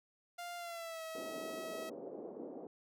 sawtooth tone with pitch glide, 698.5 to 644.2 Hz, F5 to E5, 0 to -40 cents, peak -39 dBFS, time 0.38-1.9 s, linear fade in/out 10 ms, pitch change -140 cents, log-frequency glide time 0.57-1.03 s
pink band-pass noise, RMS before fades -47 dBFS, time 1.15-2.67 s, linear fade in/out 2 ms, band 270 to 580 Hz, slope 24 dB/octave
effects none

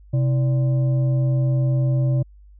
sine tone with frequency modulation, 130 Hz, C3, 11 cents flat, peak -16 dBFS, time 0.13-2.23 s, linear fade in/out 10 ms, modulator 452 Hz, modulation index 0.32, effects added 50 Hz sine -44 dBFS peak until 2.59 s

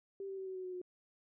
sine tone with pitch steps, 392 / 386.8 / 381.7 / 376.7 / 371.7 / 366.8 / 362 Hz, G4 / G4 / G4 / F#4 / F#4 / F#4 / F#4, 0 / -23 / -46 / +31 / +8 / -15 / -38 cents, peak -40 dBFS, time 0.2-0.816 s, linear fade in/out 2 ms, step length 88 ms, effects none

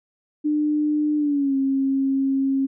sine tone with pitch glide, 300 to 270.4 Hz, D4 to C#4, +37 to -43 cents, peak -18 dBFS, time 0.44-2.67 s, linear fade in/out 20 ms, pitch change -180 cents, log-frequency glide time 1.17-1.55 s, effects none

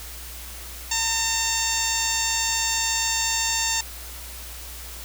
10% pulse tone with low-pass filter, 907 Hz, A#5, 48 cents flat, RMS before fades -24 dBFS, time 0.91-3.81 s, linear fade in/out 5 ms, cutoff 7400 Hz, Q 8.4, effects added 60 Hz sine -39 dBFS peak until 5.04 s + white hiss -39 dBFS RMS until 5.04 s

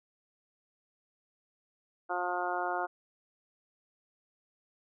harmonic tone, 178.4 Hz, F3, 37 cents sharp, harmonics 2 / 3 / 4 / 5 / 6 / 7 / 8, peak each -39 / -41 / -34 / -38 / -41 / -40 / -38 dBFS, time 2.09-2.87 s, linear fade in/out 20 ms, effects none

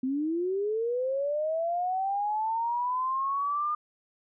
sine linear sweep, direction up, 252.5 to 1216 Hz, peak -26 dBFS, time 0.03-3.75 s, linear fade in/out 5 ms, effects none

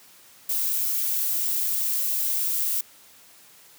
violet noise, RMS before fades -25 dBFS, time 0.49-2.81 s, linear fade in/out 5 ms, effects white hiss -52 dBFS RMS until 3.78 s + high-pass 100 Hz 12 dB/octave

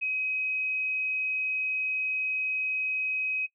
sine tone, 2532 Hz, D#7, 30 cents sharp, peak -26 dBFS, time 0.01-3.47 s, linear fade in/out 20 ms, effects noise-tail reverb RT60 0.1 s tail -20 dB re dry

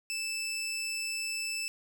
20% pulse tone, 2637 Hz, E7, in tune, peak -28 dBFS, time 0.1-1.68 s, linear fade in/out 0 ms, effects none

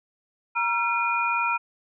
sine tone cluster, 944 / 1361 / 2436 Hz, A#5 / F6 / D#7, +22 / -45 / -37 cents, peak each -26 dBFS, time 0.55-1.58 s, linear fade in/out 20 ms, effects none

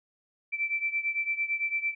sine beating tone pair, 2330 / 2338.9 Hz, D7 / D7, -14 / -8 cents, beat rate 8.9 Hz, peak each -29 / -32 dBFS, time 0.52-1.95 s, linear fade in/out 20 ms, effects none

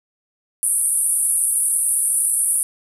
white band-pass noise, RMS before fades -19 dBFS, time 0.63-2.63 s, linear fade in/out 0 ms, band 9000 to 11000 Hz, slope 96 dB/octave, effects none

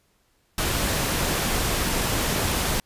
pink noise, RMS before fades -24 dBFS, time 0.58-2.8 s, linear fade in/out 2 ms, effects pink hiss -66 dBFS RMS until 2.85 s + resampled to 32000 Hz

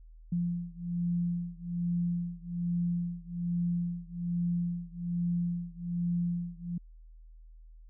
sine beating tone pair, 173 / 174.2 Hz, F3 / F3, -16 / -4 cents, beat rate 1.2 Hz, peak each -32 / -33 dBFS, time 0.32-6.78 s, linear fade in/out 5 ms, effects added 40 Hz sine -49 dBFS peak until 7.89 s

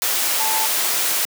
sine tone in noise, 880 Hz, A5, in tune, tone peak -23 dBFS, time 0.4-0.66 s, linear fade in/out 0 ms, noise white, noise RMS -20 dBFS, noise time 0.02-1.25 s, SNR -6 dB, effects high-pass 400 Hz 12 dB/octave

